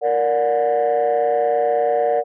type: chord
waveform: sine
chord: Bb augmented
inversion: none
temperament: just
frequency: 466.2 / 582.7 / 728.4 Hz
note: Bb4 / D5 / F#5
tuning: 0 / -14 / -27 cents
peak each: -18 dBFS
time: 0.01-2.24 s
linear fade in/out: 50 ms
effects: tanh soft clip ceiling -11 dBFS